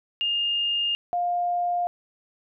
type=tone pair in turn; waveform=sine; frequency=2825 / 704.7 Hz; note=F7 / F5; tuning=+19 / +15 cents; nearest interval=2 octaves; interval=2404 cents; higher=first; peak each=-22 dBFS; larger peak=neither; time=0.21-0.95 / 1.13-1.87 s; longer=neither; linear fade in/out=0 ms; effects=none